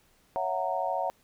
sine chord, F# dominant seventh, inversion second, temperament just, 555 / 666 / 740 / 925 Hz, C#5 / E5 / F#5 / A#5, +2 / +18 / 0 / -14 cents, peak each -34 / -33 / -31 / -33 dBFS, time 0.36-1.1 s, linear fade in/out 0 ms, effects pink hiss -65 dBFS RMS until 1.23 s

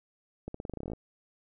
accelerating click train, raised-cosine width 2 ms, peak -24 dBFS, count 14, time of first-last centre 0.48-0.934 s, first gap 64 ms, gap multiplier 0.89, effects none

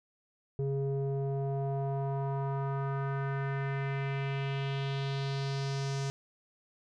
square tone with low-pass filter sweep, 137.5 Hz, C#3, 14 cents flat, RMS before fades -33 dBFS, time 0.59-6.1 s, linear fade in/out 0 ms, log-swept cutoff 390 to 6400 Hz, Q 2.4, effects none

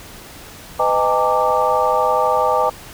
sine tone cluster, 502 / 622 / 812 / 904 / 1173 Hz, B4 / D#5 / G#5 / A5 / D6, +28 / -1 / -39 / +47 / -2 cents, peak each -20 dBFS, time 0.79-2.7 s, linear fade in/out 10 ms, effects pink hiss -38 dBFS RMS until 2.93 s

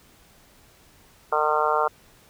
harmonic tone, 152.1 Hz, D#3, 39 cents flat, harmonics 3 / 4 / 5 / 6 / 7 / 8 / 9, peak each -27 / -27 / -27 / -27 / -27 / -27 / -27 dBFS, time 1.32-1.88 s, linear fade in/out 5 ms, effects pink hiss -55 dBFS RMS until 2.29 s

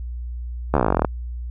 slowing click train, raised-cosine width 1 ms, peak -3 dBFS, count 17, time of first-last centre 0.74-1.048 s, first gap 13 ms, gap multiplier 1.05, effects added 60 Hz sine -27 dBFS peak until 1.5 s

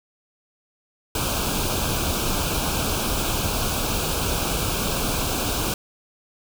pink band-stop noise, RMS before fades -24 dBFS, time 1.15-5.74 s, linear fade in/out 2 ms, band 1600 to 2300 Hz, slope 96 dB/octave, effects none

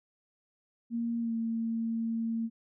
sine tone with pitch glide, 233.1 to 227.6 Hz, A#3 to A#3, 0 to -41 cents, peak -29 dBFS, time 0.9-2.5 s, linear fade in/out 50 ms, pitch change -41 cents, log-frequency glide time 1.2-1.33 s, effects none

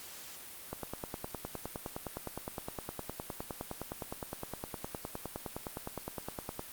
click train, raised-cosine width 1 ms, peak -23 dBFS, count 58, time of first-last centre 0.73-6.594 s, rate 9.72 Hz, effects white hiss -48 dBFS RMS until 6.72 s + Opus 48 kbps

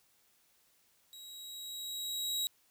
sawtooth tone with level ramp, 3841 Hz, B7, 49 cents flat, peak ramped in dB -46 to -28 dBFS, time 1.13-2.47 s, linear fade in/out 0 ms, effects white hiss -70 dBFS RMS until 2.7 s

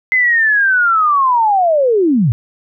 sine linear sweep, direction down, 2062 to 101.8 Hz, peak -9 dBFS, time 0.12-2.32 s, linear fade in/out 0 ms, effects none

